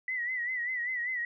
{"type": "tone with vibrato", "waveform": "sine", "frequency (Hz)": 1968, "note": "B6", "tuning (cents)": -7, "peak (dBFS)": -30, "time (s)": [0.08, 1.25], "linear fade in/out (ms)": 2, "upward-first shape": "sine", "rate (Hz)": 5.1, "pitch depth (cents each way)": 79, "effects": []}